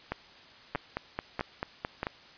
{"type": "two click trains", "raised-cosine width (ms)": 0.5, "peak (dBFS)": [-16, -16], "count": [4, 7], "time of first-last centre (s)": [[0.12, 2.031], [0.75, 2.069]], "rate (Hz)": [1.57, 4.55], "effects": ["white hiss -53 dBFS RMS until 2.37 s", "resampled to 11025 Hz"]}